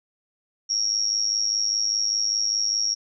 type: tone with amplitude modulation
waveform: sine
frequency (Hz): 5588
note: F8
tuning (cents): 0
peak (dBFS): -17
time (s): 0.69-2.95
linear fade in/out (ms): 20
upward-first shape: sine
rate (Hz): 105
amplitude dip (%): 85
effects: none

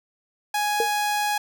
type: tone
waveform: sawtooth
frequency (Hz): 832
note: G#5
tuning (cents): +3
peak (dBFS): -18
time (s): 0.54-1.38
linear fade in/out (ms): 5
type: tone with exponential decay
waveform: sine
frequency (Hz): 459.5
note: A#4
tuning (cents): -25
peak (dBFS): -17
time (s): 0.8-0.92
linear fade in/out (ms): 2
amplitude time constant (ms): 24
effects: none

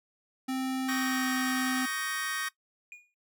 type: tone with pitch glide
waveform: square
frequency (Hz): 261.6 to 257.7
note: C4 to C4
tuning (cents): 0 to -26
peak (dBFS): -30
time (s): 0.48-1.86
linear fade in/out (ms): 10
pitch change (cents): -26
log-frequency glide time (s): 0.89-1.3
type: chord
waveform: sawtooth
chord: Eb dominant seventh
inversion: third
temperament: just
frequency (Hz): 1120.1 / 1244.5 / 1555.6 / 1866.8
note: Db6 / Eb6 / G6 / Bb6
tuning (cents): +18 / 0 / -14 / +2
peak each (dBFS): -35 / -36 / -34 / -31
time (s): 0.88-2.49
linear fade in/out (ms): 10
type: tone with exponential decay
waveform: triangle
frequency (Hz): 2442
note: D#7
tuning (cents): -33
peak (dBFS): -38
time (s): 2.92-3.14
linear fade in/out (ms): 1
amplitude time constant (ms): 47
effects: noise-tail reverb RT60 0.1 s tail -18 dB re dry

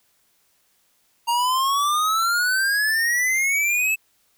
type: exponential sweep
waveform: square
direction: up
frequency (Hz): 930 to 2637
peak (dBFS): -19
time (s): 1.27-3.96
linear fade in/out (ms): 20
effects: white hiss -64 dBFS RMS until 4.37 s

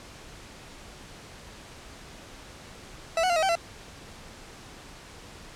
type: tone with pitch steps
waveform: 40% pulse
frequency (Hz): 659 / 739 / 692 / 636 / 771 / 676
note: E5 / F#5 / F5 / D#5 / G5 / E5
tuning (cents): -1 / -2 / -16 / +38 / -29 / +43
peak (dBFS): -21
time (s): 3.17-3.554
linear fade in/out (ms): 2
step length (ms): 64
effects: pink hiss -46 dBFS RMS until 5.55 s + low-pass 8000 Hz 12 dB/octave

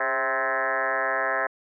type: tone with frequency modulation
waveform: sine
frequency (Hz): 1174.7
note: D6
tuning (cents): 0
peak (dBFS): -22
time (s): 0-1.47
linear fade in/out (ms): 5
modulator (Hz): 128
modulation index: 5.5
effects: high-pass 300 Hz 12 dB/octave

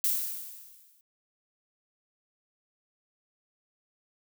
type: noise with exponential decay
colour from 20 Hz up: violet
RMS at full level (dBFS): -25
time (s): 0.04-1.01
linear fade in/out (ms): 1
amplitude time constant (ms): 210
effects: none

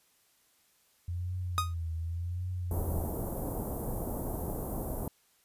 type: tone with vibrato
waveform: sine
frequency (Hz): 86.2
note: F2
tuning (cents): -22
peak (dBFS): -32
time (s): 1.08-3.09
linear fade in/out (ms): 5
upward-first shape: triangle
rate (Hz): 0.88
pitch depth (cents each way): 110
type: tone with exponential decay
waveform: 45% pulse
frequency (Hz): 1244.5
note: D#6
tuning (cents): 0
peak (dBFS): -23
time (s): 1.58-1.74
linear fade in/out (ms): 0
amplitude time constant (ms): 34
type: band-stop noise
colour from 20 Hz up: pink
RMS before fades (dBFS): -35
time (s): 2.71-5.08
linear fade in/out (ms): 2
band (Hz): 820 to 12000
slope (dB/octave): 24
effects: white hiss -68 dBFS RMS until 5.44 s + resampled to 32000 Hz

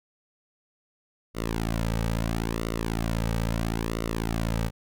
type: tone with flanger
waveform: sawtooth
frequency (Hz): 56.1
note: A1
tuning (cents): +34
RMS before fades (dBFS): -28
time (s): 1.34-4.71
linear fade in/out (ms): 50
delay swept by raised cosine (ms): 1.2 to 2.9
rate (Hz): 0.75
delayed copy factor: -0.8
effects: none

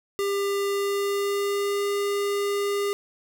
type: tone with pitch glide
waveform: square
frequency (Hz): 399.5 to 404.1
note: G4 to G#4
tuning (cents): +33 to -47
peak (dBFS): -24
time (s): 0.19-2.93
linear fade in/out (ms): 0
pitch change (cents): +20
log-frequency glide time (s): 0.7-1.85
effects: none

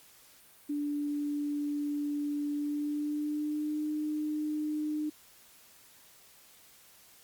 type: tone with pitch glide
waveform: sine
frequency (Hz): 291.7 to 303.2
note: D4 to D#4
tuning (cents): -12 to -45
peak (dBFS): -30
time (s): 0.69-5.1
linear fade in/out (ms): 10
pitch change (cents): +67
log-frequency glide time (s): 2.53-3.85
effects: white hiss -58 dBFS RMS until 7.23 s + Opus 48 kbps

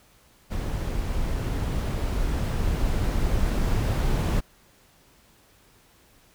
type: noise with level ramp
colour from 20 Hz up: brown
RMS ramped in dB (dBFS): -28 to -22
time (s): 0.5-4.41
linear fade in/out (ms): 20
effects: pink hiss -58 dBFS RMS until 6.34 s

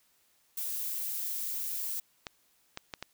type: noise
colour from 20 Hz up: violet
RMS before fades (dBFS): -35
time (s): 0.57-2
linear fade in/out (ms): 5
type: clicks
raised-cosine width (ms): 0.2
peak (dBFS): -20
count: 4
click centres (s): 2.268 / 2.774 / 2.938 / 3.026
effects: white hiss -69 dBFS RMS until 3.13 s

